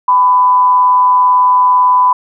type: tone with amplitude modulation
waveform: sine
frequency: 1000 Hz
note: B5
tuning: 21 cents sharp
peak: -4 dBFS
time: 0.08-2.13 s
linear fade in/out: 5 ms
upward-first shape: sine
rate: 182 Hz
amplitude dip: 35%
effects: none